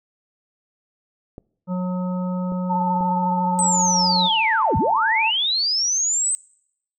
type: clicks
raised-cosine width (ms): 2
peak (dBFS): -23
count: 3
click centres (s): 1.381 / 2.521 / 3.008
type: harmonic tone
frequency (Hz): 181.9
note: F#3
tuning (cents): -29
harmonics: 1 / 3 / 5 / 7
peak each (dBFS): -21 / -31 / -35 / -38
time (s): 1.67-4.3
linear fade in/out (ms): 50
type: tone with vibrato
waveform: sine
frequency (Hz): 890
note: A5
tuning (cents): +20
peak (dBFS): -20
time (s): 2.69-5.31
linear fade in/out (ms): 20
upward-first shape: triangle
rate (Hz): 14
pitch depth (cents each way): 40
type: linear two-way sweep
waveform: sine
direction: down then up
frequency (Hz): 8270 to 63.1 to 8270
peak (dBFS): -18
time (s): 3.59-6.35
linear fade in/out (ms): 0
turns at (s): 4.77
effects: noise-tail reverb RT60 0.7 s tail -23 dB re dry